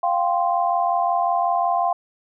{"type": "chord", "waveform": "sine", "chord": "F suspended second", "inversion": "none", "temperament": "equal", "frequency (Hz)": [698.5, 784, 1046.5], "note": ["F5", "G5", "C6"], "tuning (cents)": [0, 0, 0], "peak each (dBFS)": [-20, -23, -24], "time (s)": [0.03, 1.93], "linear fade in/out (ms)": 5, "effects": []}